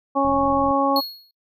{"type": "harmonic tone", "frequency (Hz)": 276.1, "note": "C#4", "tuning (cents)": -7, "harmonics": [1, 2, 3, 4], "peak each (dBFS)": [-22, -22, -22, -22], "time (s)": [0.15, 1.01], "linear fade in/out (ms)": 20}
{"type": "click train", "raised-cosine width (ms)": 5, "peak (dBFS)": -24, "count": 21, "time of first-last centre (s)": [0.25, 0.709], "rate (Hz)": 43.6}
{"type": "tone with exponential decay", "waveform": "square", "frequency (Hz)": 4321, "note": "C#8", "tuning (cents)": -45, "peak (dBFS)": -19, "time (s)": [0.96, 1.31], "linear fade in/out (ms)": 2, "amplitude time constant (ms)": 76}
{"effects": ["noise-tail reverb RT60 0.1 s tail -24 dB re dry"]}